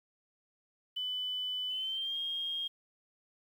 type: tone with pitch glide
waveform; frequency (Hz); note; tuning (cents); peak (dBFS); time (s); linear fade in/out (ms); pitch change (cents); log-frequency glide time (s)
sine; 3000 to 3234; F#7 to G#7; +23 to -47; -33; 0.96-2.68; 10; +130; 1.69-2.17
effects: 10-bit